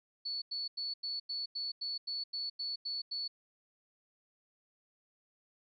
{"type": "tone bursts", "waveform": "sine", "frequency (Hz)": 4435, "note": "C#8", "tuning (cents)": 0, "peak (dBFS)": -35, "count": 12, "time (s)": [0.25, 3.28], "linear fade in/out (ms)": 10, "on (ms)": 170, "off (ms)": 90, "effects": []}